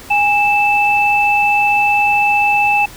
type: tone pair together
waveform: sine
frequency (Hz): 821.5 / 2637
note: G#5 / E7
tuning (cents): -19 / 0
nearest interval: octave + minor sixth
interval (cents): 2019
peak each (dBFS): -13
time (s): 0.1-2.86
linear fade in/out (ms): 10
effects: pink hiss -36 dBFS RMS until 2.96 s